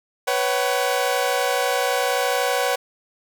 sawtooth chord, B suspended second, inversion none, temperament equal with one note detuned, 493.9 / 554.4 / 756.8 Hz, B4 / C#5 / F#5, 0 / 0 / +39 cents, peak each -20 dBFS, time 0.27-2.76 s, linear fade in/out 10 ms, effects none

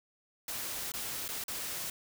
white noise with dropouts, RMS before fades -38 dBFS, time 0.48-1.9 s, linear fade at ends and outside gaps 2 ms, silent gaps 0.919-0.938 / 1.28-1.288 / 1.439-1.481 s, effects none

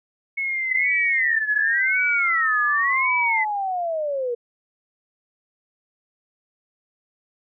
sine linear sweep, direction down, 2199 to 466.8 Hz, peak -22 dBFS, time 0.37-4.35 s, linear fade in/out 10 ms
sine tone with vibrato, 1975.5 Hz, B6, in tune, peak -19 dBFS, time 0.7-3.45 s, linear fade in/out 20 ms, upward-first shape sine, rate 0.91 Hz, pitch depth 260 cents each way
effects none

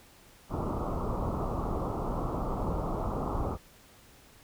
pink low-pass noise, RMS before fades -32 dBFS, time 0.49-3.58 s, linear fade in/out 50 ms, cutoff 1300 Hz, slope 96 dB/octave, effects pink hiss -57 dBFS RMS until 4.43 s

